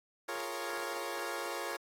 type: chord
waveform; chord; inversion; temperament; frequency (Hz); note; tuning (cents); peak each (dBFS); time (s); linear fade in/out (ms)
15% pulse; Bb minor seventh; second; equal; 349.2 / 415.3 / 466.2 / 554.4; F4 / Ab4 / Bb4 / Db5; 0 / 0 / 0 / 0; -36 / -37 / -36 / -35; 0.28-1.77; 10
effects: AAC 48 kbps